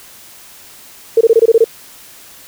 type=tone bursts; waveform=sine; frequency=454.4 Hz; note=A#4; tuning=44 cents flat; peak=-4 dBFS; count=8; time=1.17-1.643 s; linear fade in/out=5 ms; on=39 ms; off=23 ms; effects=white hiss -39 dBFS RMS until 2.47 s